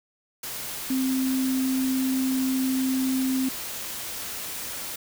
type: tone in noise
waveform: sine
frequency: 261.6 Hz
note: C4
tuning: in tune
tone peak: -22 dBFS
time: 0.9-3.49 s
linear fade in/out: 5 ms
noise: white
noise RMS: -34 dBFS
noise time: 0.43-4.96 s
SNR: +9 dB
effects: none